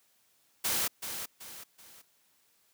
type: noise with echo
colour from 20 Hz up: white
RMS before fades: -30 dBFS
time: 0.64-0.88 s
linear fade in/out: 10 ms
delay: 380 ms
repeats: 3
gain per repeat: -8 dB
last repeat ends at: 2.02 s
effects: white hiss -69 dBFS RMS until 2.73 s + high-pass 80 Hz 12 dB/octave